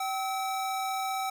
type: tone pair together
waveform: square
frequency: 768.8 / 1293 Hz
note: G5 / E6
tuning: -34 / -34 cents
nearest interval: major sixth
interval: 900 cents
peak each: -31 / -37 dBFS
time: 0-1.3 s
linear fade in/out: 5 ms
effects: none